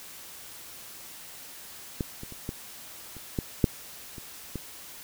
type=clicks; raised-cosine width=3 ms; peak=-15 / -26 / -29 / -19 / -30 / -14 / -6 / -28 / -20 dBFS; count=9; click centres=2.008 / 2.234 / 2.323 / 2.491 / 3.167 / 3.388 / 3.642 / 4.182 / 4.557 s; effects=white hiss -45 dBFS RMS until 5.03 s